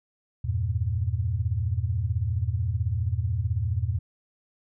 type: chord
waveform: sine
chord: E diminished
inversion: none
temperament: equal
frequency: 82.41 / 98 / 116.54 Hz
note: E2 / G2 / Bb2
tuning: 0 / 0 / 0 cents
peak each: -28 dBFS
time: 0.44-3.99 s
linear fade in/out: 10 ms
effects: none